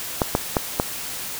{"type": "clicks", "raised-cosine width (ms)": 1, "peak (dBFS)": -3, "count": 4, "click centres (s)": [0.218, 0.351, 0.568, 0.799], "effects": ["white hiss -31 dBFS RMS until 1.39 s"]}